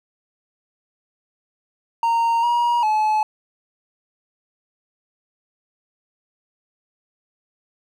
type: tone with pitch steps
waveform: triangle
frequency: 925 / 953 / 859 Hz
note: A#5 / A#5 / A5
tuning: -14 / +38 / -42 cents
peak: -14 dBFS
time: 2.03-3.23 s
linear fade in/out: 2 ms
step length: 400 ms
effects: none